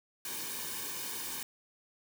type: noise with comb filter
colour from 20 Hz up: white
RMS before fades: -39 dBFS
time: 0.25-1.43 s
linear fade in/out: 2 ms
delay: 1.5 ms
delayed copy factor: -0.7
effects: none